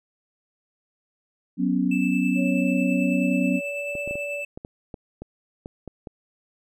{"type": "chord", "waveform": "sine", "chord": "F# suspended fourth", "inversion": "none", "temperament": "equal", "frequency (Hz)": [185, 246.9, 277.2], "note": ["F#3", "B3", "C#4"], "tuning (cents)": [0, 0, 0], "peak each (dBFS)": -24, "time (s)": [1.57, 3.61], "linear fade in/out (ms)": 50}
{"type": "tone with tremolo", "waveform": "triangle", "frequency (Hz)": 2637, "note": "E7", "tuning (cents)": 0, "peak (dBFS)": -27, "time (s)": [1.91, 4.45], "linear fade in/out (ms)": 5, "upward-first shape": "sine", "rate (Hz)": 9.2, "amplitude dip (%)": 35}
{"type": "tone with pitch glide", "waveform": "sine", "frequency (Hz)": [554.4, 576.3], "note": ["C#5", "D5"], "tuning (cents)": [0, -33], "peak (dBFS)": -30, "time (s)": [2.35, 4.45], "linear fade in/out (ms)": 50, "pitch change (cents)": 67, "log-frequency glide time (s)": [2.75, 3.96]}
{"type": "clicks", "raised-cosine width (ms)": 2, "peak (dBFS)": -22, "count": 11, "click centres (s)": [3.953, 4.076, 4.11, 4.155, 4.575, 4.649, 4.942, 5.22, 5.659, 5.877, 6.072]}
{"effects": []}